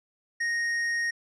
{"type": "tone with tanh clipping", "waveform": "sine", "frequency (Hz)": 1864.7, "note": "A#6", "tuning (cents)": 0, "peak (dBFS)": -27, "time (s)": [0.4, 1.11], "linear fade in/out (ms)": 10, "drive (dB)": 10, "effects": ["low-pass 9000 Hz 12 dB/octave"]}